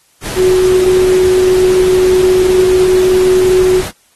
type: tone in noise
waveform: sine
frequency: 370 Hz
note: F#4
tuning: in tune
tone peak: -6 dBFS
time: 0.35-3.83 s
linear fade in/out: 50 ms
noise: pink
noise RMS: -22 dBFS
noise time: 0.21-3.92 s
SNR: +13 dB
effects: white hiss -52 dBFS RMS until 4.15 s + AAC 32 kbps